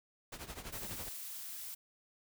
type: noise with tremolo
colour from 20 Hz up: pink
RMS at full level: -43 dBFS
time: 0.32-1.09 s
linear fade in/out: 5 ms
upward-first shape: triangle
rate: 12 Hz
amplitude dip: 85%
type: noise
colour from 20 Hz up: blue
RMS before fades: -45 dBFS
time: 0.72-1.75 s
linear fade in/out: 10 ms
effects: none